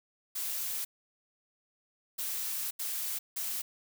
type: noise bursts at uneven times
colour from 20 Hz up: blue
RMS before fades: -35 dBFS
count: 4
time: 0.35-0.85 / 2.18-2.71 / 2.79-3.19 / 3.36-3.62 s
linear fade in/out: 10 ms
effects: none